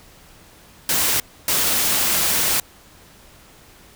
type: noise bursts at uneven times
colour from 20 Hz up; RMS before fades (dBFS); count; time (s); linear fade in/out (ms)
white; -19; 2; 0.89-1.2 / 1.48-2.6; 2
effects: pink hiss -48 dBFS RMS until 3.95 s